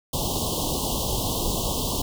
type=band-stop noise; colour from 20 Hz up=pink; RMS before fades=-26 dBFS; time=0.13-2.02 s; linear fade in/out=5 ms; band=1100 to 2900 Hz; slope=96 dB/octave; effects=none